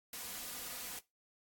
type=noise with comb filter; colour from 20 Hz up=white; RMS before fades=-44 dBFS; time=0.13-0.99 s; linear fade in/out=2 ms; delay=4.1 ms; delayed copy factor=+0.55; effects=noise-tail reverb RT60 0.2 s tail -19 dB re dry + AAC 64 kbps

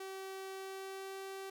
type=tone with pitch glide; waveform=sawtooth; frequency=383.8 to 386.9 Hz; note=G4 to G4; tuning=-37 to -23 cents; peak=-39 dBFS; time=0-1.5 s; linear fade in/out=5 ms; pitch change=+14 cents; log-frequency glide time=0.53-1.19 s; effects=none

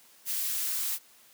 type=noise with high-pass filter sweep; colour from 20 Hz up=blue; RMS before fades=-31 dBFS; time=0.25-0.99 s; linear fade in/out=50 ms; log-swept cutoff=1400 to 570 Hz; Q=0.7; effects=white hiss -58 dBFS RMS until 1.33 s + high-pass 150 Hz 12 dB/octave

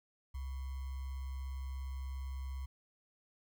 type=tone with sample-and-hold; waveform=sine; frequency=66.4 Hz; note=C2; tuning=26 cents sharp; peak=-38 dBFS; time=0.34-2.66 s; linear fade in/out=10 ms; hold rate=1050 Hz; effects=none

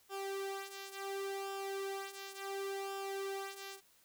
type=tone with flanger; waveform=sawtooth; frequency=392 Hz; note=G4; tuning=in tune; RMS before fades=-42 dBFS; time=0.09-3.81 s; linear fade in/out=50 ms; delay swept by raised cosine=0.47 to 2.67 ms; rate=0.7 Hz; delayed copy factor=-0.7; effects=white hiss -68 dBFS RMS until 4.04 s

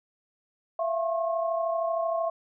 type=tone cluster; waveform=sine; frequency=665 / 698 / 1080 Hz; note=E5 / F5 / C#6; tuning=+15 / -1 / -45 cents; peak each=-26 / -34 / -33 dBFS; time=0.79-2.3 s; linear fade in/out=5 ms; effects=none

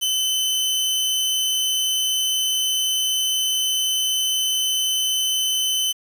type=tone; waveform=sawtooth; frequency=3043 Hz; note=F#7; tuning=48 cents sharp; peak=-16 dBFS; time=0.01-5.93 s; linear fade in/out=20 ms; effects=7-bit

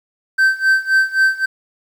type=tone with tremolo; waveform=triangle; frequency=1552 Hz; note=G6; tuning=18 cents flat; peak=-7 dBFS; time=0.38-1.46 s; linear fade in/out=10 ms; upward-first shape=sine; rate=3.8 Hz; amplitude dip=90%; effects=8-bit

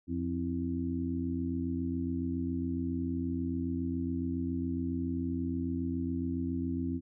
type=harmonic tone with a mistuned harmonic; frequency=87 Hz; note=F2; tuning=6 cents flat; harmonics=1 / 2 / 3 / 4; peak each=-37 / -39 / -33 / -39 dBFS; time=0.07-7.01 s; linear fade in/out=50 ms; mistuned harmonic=4; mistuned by=-100 cents; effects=none

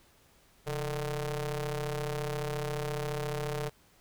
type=ring-modulated tone; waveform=sawtooth; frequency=153.1 Hz; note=D#3; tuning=28 cents flat; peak=-25 dBFS; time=0.66-3.7 s; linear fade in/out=20 ms; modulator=289 Hz; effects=pink hiss -63 dBFS RMS until 4 s

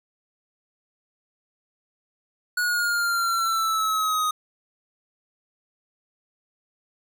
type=exponential sweep; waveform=square; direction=down; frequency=1462 to 1244.5 Hz; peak=-22 dBFS; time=2.57-4.31 s; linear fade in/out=5 ms; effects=none

